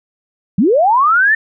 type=linear sweep; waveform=sine; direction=up; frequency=162.3 to 1821 Hz; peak=-8 dBFS; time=0.58-1.35 s; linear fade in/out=5 ms; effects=none